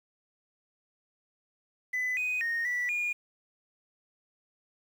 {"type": "tone with pitch steps", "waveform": "sine", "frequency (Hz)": [2004, 2497, 1854, 1959, 2431], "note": ["B6", "D#7", "A#6", "B6", "D#7"], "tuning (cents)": [25, 6, -10, -15, -41], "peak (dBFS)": -26, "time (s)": [1.93, 3.13], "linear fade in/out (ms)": 10, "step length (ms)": 240, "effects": ["tanh soft clip ceiling -26 dBFS", "9-bit"]}